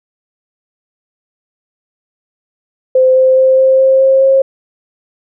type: tone with pitch steps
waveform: sine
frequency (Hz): 517 / 520.3 / 523.6 / 526.9 / 530.3 / 533.7 / 537.1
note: C5 / C5 / C5 / C5 / C5 / C5 / C5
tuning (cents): -21 / -10 / +1 / +12 / +23 / +34 / +45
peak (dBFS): -5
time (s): 2.95-4.42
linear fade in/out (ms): 5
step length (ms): 210
effects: none